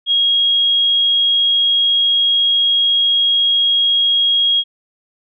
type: tone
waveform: sine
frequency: 3282 Hz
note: G#7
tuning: 21 cents flat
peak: -11 dBFS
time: 0.06-4.64 s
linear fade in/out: 50 ms
effects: none